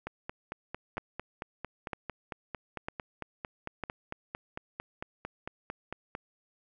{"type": "two click trains", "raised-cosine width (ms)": 0.5, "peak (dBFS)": [-21, -19], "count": [28, 4], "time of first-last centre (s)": [[0.07, 6.151], [0.98, 3.837]], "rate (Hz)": [4.44, 1.05], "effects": []}